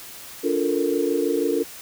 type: chord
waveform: sine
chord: Bb major seventh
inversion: first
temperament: equal with one note detuned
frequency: 288.8 / 349.2 / 440 / 466.2 Hz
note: D4 / F4 / A4 / Bb4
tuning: -29 / 0 / 0 / 0 cents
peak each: -25 dBFS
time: 0.43-1.64 s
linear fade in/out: 20 ms
effects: white hiss -40 dBFS RMS until 1.81 s